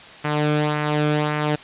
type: tone with flanger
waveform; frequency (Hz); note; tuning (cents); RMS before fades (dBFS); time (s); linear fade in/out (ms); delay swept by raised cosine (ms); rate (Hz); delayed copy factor
sawtooth; 150.1; D3; +38; -21; 0.24-1.56; 10; 0.26 to 1.07; 1.8; -0.55
effects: white hiss -41 dBFS RMS until 1.63 s + resampled to 8000 Hz